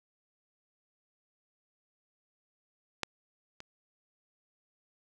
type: clicks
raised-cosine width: 0.2 ms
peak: -13 / -27 dBFS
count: 2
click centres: 3.033 / 3.604 s
effects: none